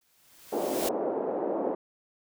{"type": "noise with exponential growth", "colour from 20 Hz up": "white", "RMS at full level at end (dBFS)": -32, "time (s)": [0.01, 0.89], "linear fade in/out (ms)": 5, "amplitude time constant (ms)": 190}
{"type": "band-pass noise", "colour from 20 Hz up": "white", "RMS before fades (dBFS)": -30, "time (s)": [0.52, 1.75], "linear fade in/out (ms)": 5, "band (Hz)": [270, 660], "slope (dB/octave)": 24}
{"effects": []}